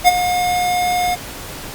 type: tone with ADSR envelope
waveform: square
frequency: 717 Hz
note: F5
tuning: 45 cents sharp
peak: -5 dBFS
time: 0.04-1.16 s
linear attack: 39 ms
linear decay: 25 ms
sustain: -11 dB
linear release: 24 ms
effects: pink hiss -31 dBFS RMS until 1.74 s + Opus 48 kbps